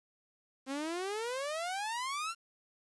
sawtooth exponential sweep, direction up, 260 to 1400 Hz, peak -31 dBFS, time 0.66-2.35 s, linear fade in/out 50 ms, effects resampled to 24000 Hz + 10-bit

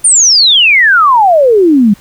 sine exponential sweep, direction down, 9397 to 194.3 Hz, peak -3 dBFS, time 0.04-1.94 s, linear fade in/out 10 ms, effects pink hiss -41 dBFS RMS until 2 s

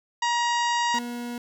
harmonic tone, 950 Hz, A#5, 33 cents sharp, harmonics 1 / 2 / 3 / 4 / 5 / 6 / 7 / 8, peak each -23 / -29 / -33 / -35 / -37 / -39 / -40 / -41 dBFS, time 0.22-0.99 s, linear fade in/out 5 ms
40% pulse tone, 240.3 Hz, B3, 47 cents flat, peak -30 dBFS, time 0.94-1.38 s, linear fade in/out 2 ms
effects none

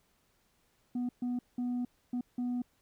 sine tone bursts at uneven times, 245.6 Hz, B3, 9 cents flat, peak -28 dBFS, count 5, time 0.95-1.09 / 1.22-1.39 / 1.58-1.85 / 2.13-2.21 / 2.38-2.62 s, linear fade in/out 5 ms, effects tanh soft clip ceiling -30 dBFS + pink hiss -72 dBFS RMS until 2.81 s

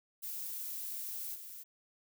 violet noise with level steps, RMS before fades -41 / -48 dBFS, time 0.22-1.64 s, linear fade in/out 20 ms, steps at 1.34 s, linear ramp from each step 20 ms, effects none

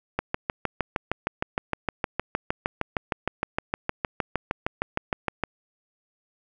click train, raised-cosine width 0.5 ms, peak -9 dBFS, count 35, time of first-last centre 0.19-5.437 s, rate 6.48 Hz, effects none

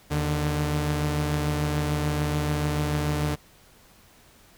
sawtooth tone pair together, 77.67 / 148.5 Hz, D#2 / D3, -2 / +20 cents, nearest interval major seventh, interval 1122 cents, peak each -25 / -21 dBFS, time 0.1-3.36 s, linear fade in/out 20 ms, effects pink hiss -55 dBFS RMS until 4.57 s

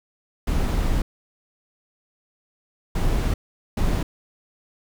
brown noise bursts at uneven times, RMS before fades -21 dBFS, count 3, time 0.47-1.02 / 2.95-3.34 / 3.77-4.03 s, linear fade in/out 5 ms, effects none

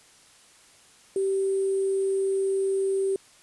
sine tone with sample-and-hold, 388 Hz, G4, 18 cents flat, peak -22 dBFS, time 1.16-3.16 s, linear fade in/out 2 ms, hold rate 8820 Hz, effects white hiss -55 dBFS RMS until 3.42 s + resampled to 24000 Hz

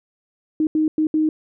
sine tone bursts at uneven times, 311.1 Hz, D#4, in tune, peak -15 dBFS, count 4, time 0.6-0.67 / 0.75-0.88 / 0.98-1.07 / 1.14-1.29 s, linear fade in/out 2 ms, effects none

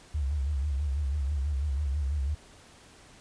sine tone with vibrato, 70.9 Hz, C#2, 40 cents sharp, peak -26 dBFS, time 0.14-2.35 s, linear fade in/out 10 ms, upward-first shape sine, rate 6.1 Hz, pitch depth 120 cents each way, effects pink hiss -54 dBFS RMS until 3.2 s + resampled to 22050 Hz

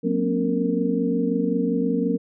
sine tone cluster, 182.2 / 229.6 / 253.7 / 279.2 / 462 Hz, F#3 / A#3 / B3 / C#4 / A#4, -26 / -26 / +47 / +13 / -16 cents, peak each -26 dBFS, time 0.03-2.18 s, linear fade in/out 20 ms, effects none

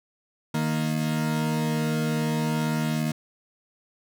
40% pulse tone pair together, 155.56 / 233.1 Hz, D#3 / A#3, 0 / 0 cents, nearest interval perfect fifth, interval 700 cents, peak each -25 / -26 dBFS, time 0.54-3.12 s, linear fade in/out 5 ms, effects none

